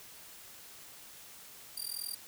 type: tone with amplitude modulation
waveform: 15% pulse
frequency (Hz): 4730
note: D8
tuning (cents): +12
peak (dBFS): -27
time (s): 1.77-2.15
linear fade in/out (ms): 5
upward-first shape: sine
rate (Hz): 41.3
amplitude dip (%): 95
effects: white hiss -52 dBFS RMS until 2.27 s